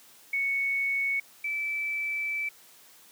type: tone pair in turn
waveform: sine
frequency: 2217 / 2317 Hz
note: C#7 / D7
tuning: 0 / -24 cents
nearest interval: minor second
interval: 76 cents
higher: second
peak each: -25 / -28 dBFS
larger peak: first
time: 0.33-1.2 / 1.44-2.49 s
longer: second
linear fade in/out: 5 ms
effects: white hiss -55 dBFS RMS until 3.11 s + high-pass 150 Hz 12 dB/octave